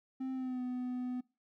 triangle tone with pitch glide, 261.9 to 250.1 Hz, C4 to B3, +2 to +22 cents, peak -33 dBFS, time 0.2-1.21 s, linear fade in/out 10 ms, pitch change -80 cents, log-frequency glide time 0.33-0.62 s, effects noise-tail reverb RT60 0.3 s tail -23 dB re dry

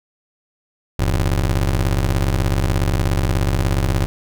30% pulse ring-modulated tone, 67.3 Hz, C2, 49 cents sharp, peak -10 dBFS, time 0.99-4.06 s, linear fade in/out 0 ms, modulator 25.3 Hz, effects none

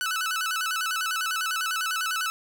sawtooth tone with vibrato, 1396.9 Hz, F6, in tune, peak -22 dBFS, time 0.01-2.3 s, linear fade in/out 0 ms, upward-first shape square, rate 10 Hz, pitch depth 110 cents each way, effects none

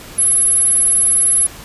sine tone, 10810 Hz, E9, 42 cents sharp, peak -10 dBFS, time 0.18-1.47 s, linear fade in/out 10 ms, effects pink hiss -35 dBFS RMS until 1.64 s + resampled to 32000 Hz

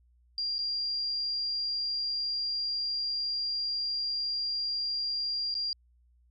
sine tone with dropouts, 4777 Hz, D8, 29 cents sharp, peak -29 dBFS, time 0.38-5.73 s, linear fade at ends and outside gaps 1 ms, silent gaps 0.583-0.589 / 5.542-5.551 s, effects added 60 Hz sine -61 dBFS peak until 6.3 s

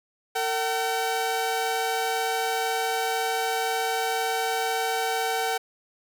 sawtooth tone pair together, 453.4 / 763 Hz, A#4 / G5, -48 / -47 cents, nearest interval major sixth, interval 901 cents, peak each -25 / -22 dBFS, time 0.35-5.58 s, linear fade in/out 10 ms, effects none

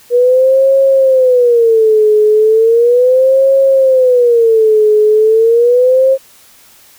sine tone with vibrato, 479.8 Hz, A#4, 50 cents sharp, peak -5 dBFS, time 0.1-6.18 s, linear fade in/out 50 ms, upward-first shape sine, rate 0.36 Hz, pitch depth 210 cents each way, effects white hiss -43 dBFS RMS until 6.98 s

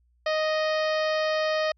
harmonic tone, 622.3 Hz, D#5, in tune, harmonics 1 / 2 / 3 / 4 / 5 / 6 / 7 / 8 / 9, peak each -24 / -32 / -32 / -38 / -39 / -42 / -40 / -41 / -47 dBFS, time 0.26-1.72 s, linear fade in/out 5 ms, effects added 60 Hz sine -62 dBFS peak until 1.77 s

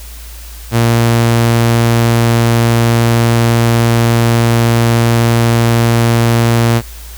sawtooth tone, 116.54 Hz, A#2, in tune, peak -4 dBFS, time 0.71-6.82 s, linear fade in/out 50 ms, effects added 56 Hz sine -28 dBFS peak until 7.17 s + white hiss -35 dBFS RMS until 7.17 s

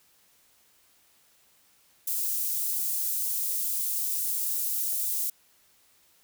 white high-pass noise, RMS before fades -29 dBFS, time 2.07-5.3 s, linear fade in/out 5 ms, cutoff 9400 Hz, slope 12 dB/octave, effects white hiss -63 dBFS RMS until 6.23 s

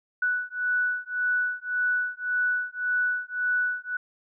sine beating tone pair, 1480 / 1481.8 Hz, F#6 / F#6, 0 / +2 cents, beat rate 1.8 Hz, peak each -27 dBFS, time 0.22-3.97 s, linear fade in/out 5 ms, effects none

